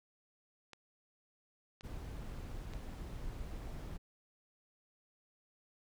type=clicks; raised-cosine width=0.2 ms; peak=-33 dBFS; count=3; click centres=0.733 / 1.809 / 2.736 s
type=noise; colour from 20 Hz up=brown; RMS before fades=-44 dBFS; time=1.83-3.98 s; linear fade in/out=20 ms
effects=none